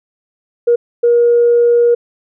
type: tone bursts at uneven times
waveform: sine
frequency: 475.3 Hz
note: A#4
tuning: 34 cents sharp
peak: -6 dBFS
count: 2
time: 0.67-0.76 / 1.03-1.95 s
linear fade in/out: 10 ms
effects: tanh soft clip ceiling -2 dBFS